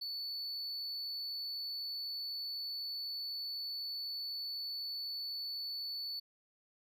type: tone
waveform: triangle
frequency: 4464 Hz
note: C#8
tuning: 11 cents sharp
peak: -37 dBFS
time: 0.01-6.2 s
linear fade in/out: 10 ms
effects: none